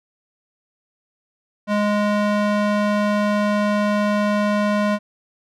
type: tone with band-pass filter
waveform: square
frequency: 207.7 Hz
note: G#3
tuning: in tune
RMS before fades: -19 dBFS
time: 1.67-4.99 s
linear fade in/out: 50 ms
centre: 810 Hz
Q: 0.53
effects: none